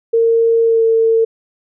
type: tone with pitch glide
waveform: sine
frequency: 458.1 to 451.5 Hz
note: A#4 to A4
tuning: -30 to +45 cents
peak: -9 dBFS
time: 0.13-1.25 s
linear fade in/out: 10 ms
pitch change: -25 cents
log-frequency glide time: 0.62-0.84 s
effects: none